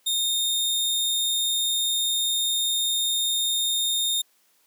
sawtooth tone, 3665 Hz, A#7, 30 cents flat, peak -19 dBFS, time 0.06-4.22 s, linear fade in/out 10 ms, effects white hiss -64 dBFS RMS until 4.66 s + high-pass 200 Hz 12 dB/octave

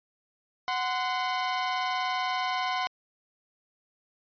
sawtooth tone pair together, 740 / 1031.8 Hz, F#5 / C6, 0 / -24 cents, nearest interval tritone, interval 576 cents, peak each -26 dBFS, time 0.68-2.87 s, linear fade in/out 0 ms, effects resampled to 11025 Hz

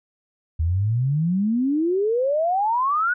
sine exponential sweep, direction up, 77 to 1496 Hz, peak -18 dBFS, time 0.59-3.14 s, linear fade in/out 10 ms, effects none

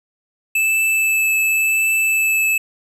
square tone with vibrato, 2625 Hz, E7, 8 cents flat, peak -15 dBFS, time 0.55-2.58 s, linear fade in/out 5 ms, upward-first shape triangle, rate 0.91 Hz, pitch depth 10 cents each way, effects none

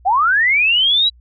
sine linear sweep, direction up, 698.5 to 3951 Hz, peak -11 dBFS, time 0.05-1.1 s, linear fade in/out 20 ms, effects added 60 Hz sine -44 dBFS peak until 1.2 s

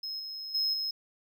triangle tone with level steps, 5150 Hz, E8, 41 cents flat, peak -33 / -36 / -25 / -29 dBFS, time 0.03-0.91 s, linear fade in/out 5 ms, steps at 0.19 / 0.54 / 0.73 s, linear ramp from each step 10 ms, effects none

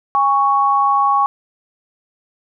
sine tone pair together, 816 / 1111 Hz, G#5 / C#6, -31 / +4 cents, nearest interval perfect fourth, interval 535 cents, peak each -16 / -13 dBFS, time 0.15-1.26 s, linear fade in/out 0 ms, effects none

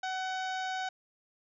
harmonic tone, 751 Hz, F#5, 26 cents sharp, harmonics 1 / 2 / 3 / 4 / 5 / 6 / 7 / 8 / 9, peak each -34 / -38 / -47 / -47 / -46 / -53 / -53 / -55 / -55 dBFS, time 0.03-0.89 s, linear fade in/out 5 ms, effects none

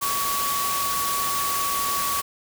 sine tone in noise, 1128 Hz, C#6, 30 cents sharp, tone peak -25 dBFS, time 0.01-2.22 s, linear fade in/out 20 ms, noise white, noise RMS -27 dBFS, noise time 0.01-2.22 s, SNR -1 dB, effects none

